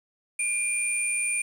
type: tone pair together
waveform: sine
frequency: 2400 / 9061 Hz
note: D7 / C#9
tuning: +37 / +37 cents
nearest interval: octave + major seventh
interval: 2300 cents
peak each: -27 dBFS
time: 0.39-1.42 s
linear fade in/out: 5 ms
effects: 8-bit